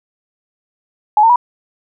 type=tone with pitch steps; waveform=sine; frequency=846 / 906.7 / 971.8 Hz; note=G#5 / A#5 / B5; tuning=+32 / -48 / -28 cents; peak=-6 dBFS; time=1.17-1.359 s; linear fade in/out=2 ms; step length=63 ms; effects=none